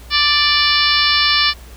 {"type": "harmonic tone with a mistuned harmonic", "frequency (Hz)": 587.3, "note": "D5", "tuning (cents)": 0, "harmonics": [2, 3, 4, 5, 6, 7, 8, 9], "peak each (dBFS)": [-20, -20, -20, -20, -20, -20, -20, -20], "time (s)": [0.1, 1.54], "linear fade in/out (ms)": 50, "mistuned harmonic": 8, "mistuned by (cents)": -41, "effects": ["added 60 Hz sine -35 dBFS peak until 1.76 s", "pink hiss -43 dBFS RMS until 1.76 s"]}